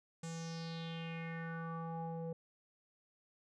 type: tone with low-pass filter sweep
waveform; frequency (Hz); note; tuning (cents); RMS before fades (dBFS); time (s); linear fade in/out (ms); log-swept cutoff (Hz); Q
square; 165; E3; +2; -43; 0.23-2.33; 5; 7800 to 560; 4.5
effects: none